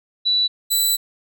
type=tone pair in turn; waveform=sine / 15% pulse; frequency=3951 / 3978 Hz; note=B7 / B7; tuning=0 / +12 cents; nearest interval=unison; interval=12 cents; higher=second; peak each=-15 / -9 dBFS; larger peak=second; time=0.25-0.48 / 0.7-0.97 s; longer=second; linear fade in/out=20 ms; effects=none